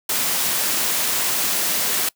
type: noise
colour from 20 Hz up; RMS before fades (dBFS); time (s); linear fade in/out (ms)
white; -21; 0.09-2.09; 5
effects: noise-tail reverb RT60 0.1 s tail -23 dB re dry + high-pass 150 Hz 12 dB/octave